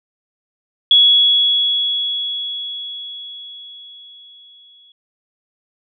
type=tone with exponential decay; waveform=sine; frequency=3360 Hz; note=G#7; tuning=19 cents sharp; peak=-6 dBFS; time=0.91-4.92 s; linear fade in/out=2 ms; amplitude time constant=870 ms; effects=none